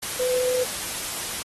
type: tone in noise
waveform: sine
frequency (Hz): 503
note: B4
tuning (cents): +32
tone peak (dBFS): -21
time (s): 0.19-0.64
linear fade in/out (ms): 10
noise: white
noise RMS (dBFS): -30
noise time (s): 0.02-1.43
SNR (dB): +6
effects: AAC 32 kbps